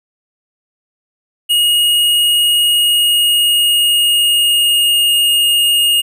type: tone with pitch glide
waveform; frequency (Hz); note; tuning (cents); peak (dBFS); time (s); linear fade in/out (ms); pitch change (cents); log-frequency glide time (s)
square; 2875 to 2849; F7 to F7; +50 to +34; -10; 1.49-6.02; 20; -16; 2.69-5.08
effects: none